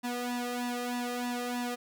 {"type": "tone with flanger", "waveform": "sawtooth", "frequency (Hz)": 244.3, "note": "B3", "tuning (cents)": -19, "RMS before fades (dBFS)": -34, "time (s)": [0.03, 1.76], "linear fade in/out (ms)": 20, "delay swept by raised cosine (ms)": [1.1, 1.61], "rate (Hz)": 3.2, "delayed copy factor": 1, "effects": []}